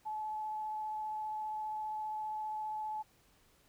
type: tone with vibrato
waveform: sine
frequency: 860 Hz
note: A5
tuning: 40 cents flat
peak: -36 dBFS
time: 0.05-3.03 s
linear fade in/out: 20 ms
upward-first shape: sine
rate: 15 Hz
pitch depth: 9 cents each way
effects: pink hiss -68 dBFS RMS until 3.68 s